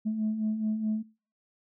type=beating tone pair; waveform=sine; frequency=212.6 / 217.3 Hz; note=G#3 / A3; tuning=+41 / -21 cents; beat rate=4.7 Hz; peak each=-34 / -26 dBFS; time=0.05-1.03 s; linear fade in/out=20 ms; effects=noise-tail reverb RT60 0.4 s tail -25 dB re dry + tanh soft clip ceiling -22 dBFS